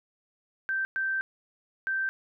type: tone bursts at uneven times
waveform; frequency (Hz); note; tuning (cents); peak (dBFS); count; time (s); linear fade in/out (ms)
sine; 1560; G6; -9; -26; 3; 0.69-0.85 / 0.96-1.21 / 1.87-2.09; 0
effects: none